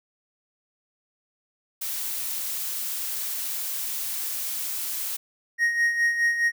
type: noise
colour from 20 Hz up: blue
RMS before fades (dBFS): -30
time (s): 1.81-5.17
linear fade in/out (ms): 10
type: tone with tremolo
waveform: triangle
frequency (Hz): 1872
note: A#6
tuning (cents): +7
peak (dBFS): -16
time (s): 5.58-6.52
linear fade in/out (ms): 50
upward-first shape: sine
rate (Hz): 4.8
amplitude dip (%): 60
effects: none